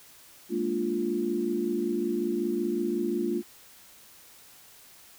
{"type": "chord", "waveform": "sine", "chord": "Bb dominant seventh", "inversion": "third", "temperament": "equal", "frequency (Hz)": [207.7, 233.1, 293.7, 349.2], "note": ["Ab3", "Bb3", "D4", "F4"], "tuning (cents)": [0, 0, 0, 0], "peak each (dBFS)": [-34, -32, -34, -28], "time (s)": [0.49, 3.43], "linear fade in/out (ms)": 50, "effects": ["white hiss -53 dBFS RMS until 5.18 s"]}